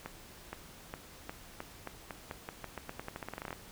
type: accelerating click train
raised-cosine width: 0.5 ms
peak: -24 dBFS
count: 24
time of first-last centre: 0.06-3.528 s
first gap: 470 ms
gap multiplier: 0.87
effects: pink hiss -53 dBFS RMS until 3.71 s